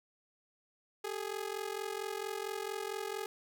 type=ring-modulated tone; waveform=sawtooth; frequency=415.3 Hz; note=G#4; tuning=in tune; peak=-30 dBFS; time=1.04-3.26 s; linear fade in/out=2 ms; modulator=22.2 Hz; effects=11-bit